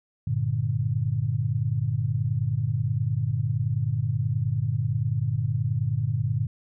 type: chord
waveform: sine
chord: G minor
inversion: none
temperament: equal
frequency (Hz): 98 / 116.54 / 146.83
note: G2 / Bb2 / D3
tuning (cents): 0 / 0 / 0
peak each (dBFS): -29 / -25 / -28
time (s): 0.27-6.47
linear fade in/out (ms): 5
effects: none